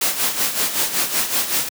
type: noise with tremolo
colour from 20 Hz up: white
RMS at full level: -18 dBFS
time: 0.01-1.69 s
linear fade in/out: 5 ms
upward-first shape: sine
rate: 5.3 Hz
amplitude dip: 65%
effects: high-pass 150 Hz 12 dB/octave